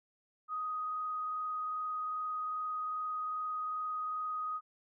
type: tone with frequency modulation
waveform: sine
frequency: 1250 Hz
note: D#6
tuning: 8 cents sharp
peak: -34 dBFS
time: 0.48-4.61 s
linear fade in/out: 50 ms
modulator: 22.5 Hz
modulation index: 0.37
effects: none